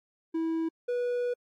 triangle tone pair in turn, 325.8 / 488.1 Hz, E4 / B4, -20 / -20 cents, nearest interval perfect fifth, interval 700 cents, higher second, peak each -25 dBFS, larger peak neither, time 0.34-0.69 / 0.88-1.34 s, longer second, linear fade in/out 10 ms, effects AAC 64 kbps

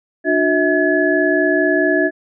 sine tone cluster, 298.4 / 362.9 / 645 / 1701 Hz, D4 / F#4 / E5 / G#6, +28 / -34 / -38 / +41 cents, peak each -18 dBFS, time 0.24-2.11 s, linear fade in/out 50 ms, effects none

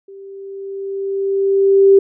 sine tone with level ramp, 392 Hz, G4, in tune, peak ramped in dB -34 to -4 dBFS, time 0.08-1.99 s, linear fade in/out 5 ms, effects none

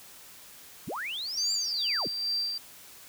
sine linear two-way sweep, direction up then down, 64.9 to 7459 to 64.9 Hz, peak -32 dBFS, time 0.87-2.08 s, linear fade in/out 10 ms, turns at 1.53 s
sine tone with tremolo, 4699 Hz, D8, in tune, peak -26 dBFS, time 1.37-2.58 s, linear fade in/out 5 ms, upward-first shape sine, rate 2.3 Hz, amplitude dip 45%
effects white hiss -50 dBFS RMS until 3.08 s

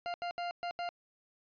40% pulse tone bursts at uneven times, 698.5 Hz, F5, in tune, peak -34 dBFS, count 5, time 0.06-0.14 / 0.22-0.31 / 0.38-0.51 / 0.63-0.71 / 0.79-0.89 s, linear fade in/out 0 ms, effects resampled to 11025 Hz

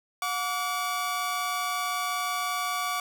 sawtooth tone pair together, 724 / 1149.3 Hz, F#5 / D6, -38 / -38 cents, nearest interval minor sixth, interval 800 cents, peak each -29 / -25 dBFS, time 0.22-3 s, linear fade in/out 2 ms, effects none

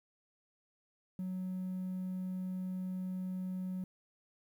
triangle tone, 185 Hz, F#3, in tune, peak -33 dBFS, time 1.19-3.84 s, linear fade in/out 2 ms, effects tanh soft clip ceiling -31 dBFS + 11-bit

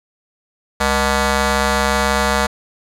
10% pulse ring-modulated tone, 272.8 Hz, C#4, 28 cents flat, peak -3 dBFS, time 0.8-2.47 s, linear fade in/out 10 ms, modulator 340 Hz, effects low-pass 11000 Hz 12 dB/octave

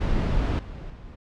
brown noise with level steps, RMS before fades -23 / -37 / -42 dBFS, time 0-1.16 s, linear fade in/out 20 ms, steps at 0.59 / 0.9 s, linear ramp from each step 2 ms, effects low-pass 4000 Hz 12 dB/octave

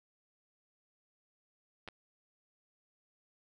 clicks, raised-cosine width 0.3 ms, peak -29 dBFS, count 2, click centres 1.877 / 1.886 s, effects none

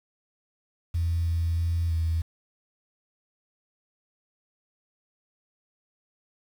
sine tone with pitch steps, 84.4 / 83.8 / 84.6 / 82.1 Hz, E2 / E2 / E2 / E2, +41 / +29 / +45 / -6 cents, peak -22 dBFS, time 0.94-2.22 s, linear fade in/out 10 ms, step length 320 ms, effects tanh soft clip ceiling -18 dBFS + 8-bit

